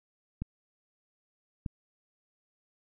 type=clicks; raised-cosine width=5 ms; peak=-21 dBFS; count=2; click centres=0.42 / 1.662 s; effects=none